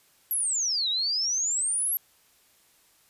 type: exponential two-way sweep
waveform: sine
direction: down then up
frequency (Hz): 11840 to 3729 to 11840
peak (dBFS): -24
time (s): 0.31-1.97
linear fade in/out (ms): 0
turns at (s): 0.89
effects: white hiss -62 dBFS RMS until 3.09 s + resampled to 32000 Hz